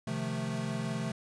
square chord, F dominant seventh, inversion second, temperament equal, 130.81 / 155.56 / 174.61 / 220 Hz, C3 / Eb3 / F3 / A3, 0 / 0 / 0 / 0 cents, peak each -38 / -40 / -40 / -37 dBFS, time 0.07-1.12 s, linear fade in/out 5 ms, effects resampled to 22050 Hz + 10-bit

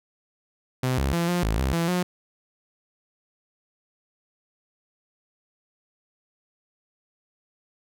sawtooth tone with pitch steps, 128.3 / 67.8 / 170.1 / 176.4 / 53.9 / 66.1 / 167.9 / 179.6 Hz, C3 / C#2 / F3 / F3 / A1 / C2 / E3 / F3, -34 / -38 / -45 / +18 / -35 / +18 / +32 / +49 cents, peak -18 dBFS, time 0.83-2.03 s, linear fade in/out 5 ms, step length 150 ms, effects none

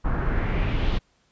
brown noise with low-pass filter sweep, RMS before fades -23 dBFS, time 0.04-0.99 s, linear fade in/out 20 ms, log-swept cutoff 1300 to 3700 Hz, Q 2.5, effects pink hiss -65 dBFS RMS until 1.31 s + resampled to 16000 Hz

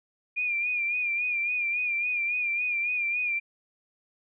sine tone with vibrato, 2418 Hz, D7, 50 cents sharp, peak -25 dBFS, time 0.36-3.4 s, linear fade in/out 20 ms, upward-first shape sine, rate 3.6 Hz, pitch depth 53 cents each way, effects none

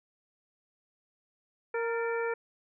harmonic tone with a mistuned harmonic, 463.6 Hz, A#4, 10 cents flat, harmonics 1 / 2 / 3 / 4 / 5, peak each -30 / -38 / -38 / -40 / -42 dBFS, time 1.74-2.34 s, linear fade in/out 5 ms, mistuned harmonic 4, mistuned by -68 cents, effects none

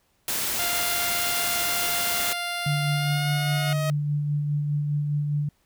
white noise, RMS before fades -27 dBFS, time 0.28-2.33 s, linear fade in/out 2 ms
10% pulse tone with pitch glide, 698.5 to 721.5 Hz, F5 to F#5, 0 to -44 cents, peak -19 dBFS, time 0.59-3.73 s, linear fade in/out 2 ms, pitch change +56 cents, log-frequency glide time 2.9-3.31 s
sawtooth tone with exponential growth, 630 Hz, D#5, 21 cents sharp, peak -22 dBFS, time 2.52-3.9 s, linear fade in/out 0 ms, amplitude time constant 300 ms
sine tone with tremolo, 146.83 Hz, D3, in tune, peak -21 dBFS, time 2.66-5.49 s, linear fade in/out 5 ms, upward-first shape sine, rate 4.9 Hz, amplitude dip 30%
effects pink hiss -67 dBFS RMS until 5.65 s

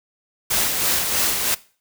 white noise with tremolo, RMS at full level -19 dBFS, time 0.5-1.55 s, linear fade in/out 10 ms, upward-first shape sine, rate 3.1 Hz, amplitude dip 40%, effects noise-tail reverb RT60 0.4 s tail -20 dB re dry

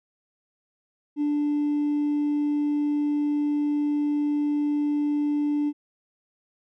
triangle tone with hard clipping, 293.7 Hz, D4, in tune, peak -21 dBFS, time 1.16-5.73 s, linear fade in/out 50 ms, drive 2 dB, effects none

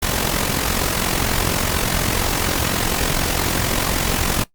pink noise with amplitude modulation, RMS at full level -17 dBFS, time 0.02-4.44 s, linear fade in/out 10 ms, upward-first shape sine, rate 44.2 Hz, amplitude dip 65%, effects noise-tail reverb RT60 0.1 s tail -18 dB re dry + Opus 48 kbps

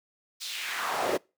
brown noise with high-pass filter sweep, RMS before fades -31 dBFS, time 0.4-1.18 s, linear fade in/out 20 ms, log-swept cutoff 4800 to 400 Hz, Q 2.1, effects noise-tail reverb RT60 0.3 s tail -26 dB re dry

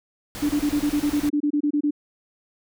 pink noise, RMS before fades -34 dBFS, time 0.35-1.29 s, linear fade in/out 0 ms
sine tone bursts, 293.7 Hz, D4, in tune, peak -18 dBFS, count 15, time 0.42-1.909 s, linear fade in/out 10 ms, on 75 ms, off 26 ms
effects none

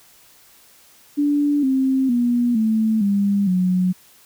sine tone with pitch steps, 290.3 / 264.7 / 241.3 / 220 / 200.6 / 182.88 Hz, D4 / C4 / B3 / A3 / G3 / F#3, -20 / +20 / -40 / 0 / +40 / -20 cents, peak -15 dBFS, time 1.17-3.93 s, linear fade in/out 20 ms, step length 460 ms, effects white hiss -51 dBFS RMS until 4.25 s

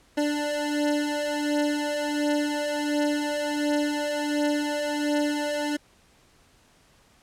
25% pulse beating tone pair, 293.7 / 295.1 Hz, D4 / D4, 0 / +8 cents, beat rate 1.4 Hz, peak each -25 / -22 dBFS, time 0.17-5.77 s, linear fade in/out 10 ms, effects pink hiss -59 dBFS RMS until 7.22 s + low-pass 10000 Hz 12 dB/octave

